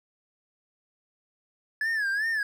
triangle tone with vibrato, 1700 Hz, G#6, 40 cents sharp, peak -23 dBFS, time 1.81-2.43 s, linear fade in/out 2 ms, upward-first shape sine, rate 2.6 Hz, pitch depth 130 cents each way, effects none

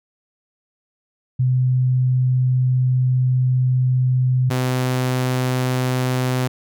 sine / sawtooth tone pair in turn, 127.5 / 127.5 Hz, C3 / C3, -44 / -44 cents, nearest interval unison, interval 0 cents, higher neither, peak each -14 dBFS, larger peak neither, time 1.39-4.5 / 4.5-6.48 s, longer first, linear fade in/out 10 ms, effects none

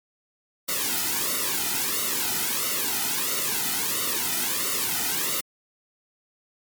white noise with flanger, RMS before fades -26 dBFS, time 0.68-5.41 s, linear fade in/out 10 ms, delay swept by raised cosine 1.2 to 1.83 ms, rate 1.5 Hz, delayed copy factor -0.9, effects MP3 96 kbps

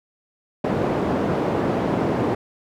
white band-pass noise, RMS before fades -22 dBFS, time 0.64-2.35 s, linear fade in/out 5 ms, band 120 to 510 Hz, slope 12 dB/octave, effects none

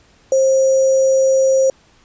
sine tone with sample-and-hold, 531 Hz, C5, 25 cents sharp, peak -10 dBFS, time 0.32-1.7 s, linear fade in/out 2 ms, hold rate 6300 Hz, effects pink hiss -52 dBFS RMS until 2.04 s + resampled to 16000 Hz

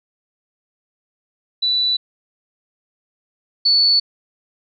sine tone pair in turn, 3966 / 4452 Hz, B7 / C#8, +7 / +7 cents, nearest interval major second, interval 200 cents, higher second, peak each -15 / -11 dBFS, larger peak second, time 1.62-1.97 / 3.65-4 s, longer neither, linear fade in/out 10 ms, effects none

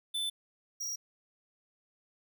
square tone pair in turn, 3520 / 5689 Hz, A7 / F8, 0 / +31 cents, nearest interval minor sixth, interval 831 cents, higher second, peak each -32 / -35 dBFS, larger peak first, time 0.14-0.3 / 0.8-0.96 s, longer neither, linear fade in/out 10 ms, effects none

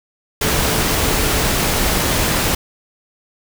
sine tone in noise, 435.6 Hz, A4, 17 cents flat, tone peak -27 dBFS, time 0.41-1.42 s, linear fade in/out 5 ms, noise pink, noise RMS -17 dBFS, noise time 0.41-2.55 s, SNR -13 dB, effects none

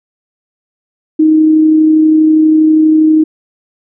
sine tone with amplitude modulation, 312.6 Hz, D#4, 8 cents sharp, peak -3 dBFS, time 1.19-3.24 s, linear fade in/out 10 ms, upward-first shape sine, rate 32.4 Hz, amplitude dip 25%, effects none

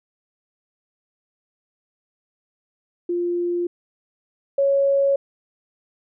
sine tone pair in turn, 349.2 / 554.3 Hz, F4 / C#5, 0 / 0 cents, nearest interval minor sixth, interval 800 cents, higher second, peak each -20 / -15 dBFS, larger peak second, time 3.09-3.67 / 4.58-5.16 s, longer neither, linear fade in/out 5 ms, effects none

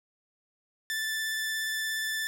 sawtooth tone with vibrato, 1760 Hz, A6, in tune, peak -26 dBFS, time 0.9-2.27 s, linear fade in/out 0 ms, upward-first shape square, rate 17 Hz, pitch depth 10 cents each way, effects none

